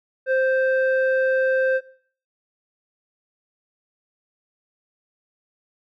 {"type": "tone with low-pass filter", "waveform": "square", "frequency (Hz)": 523.3, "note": "C5", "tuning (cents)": 0, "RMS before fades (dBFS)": -20, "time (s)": [0.26, 1.81], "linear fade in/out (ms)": 50, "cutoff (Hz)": 1300, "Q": 4.7, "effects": ["noise-tail reverb RT60 0.5 s tail -19 dB re dry"]}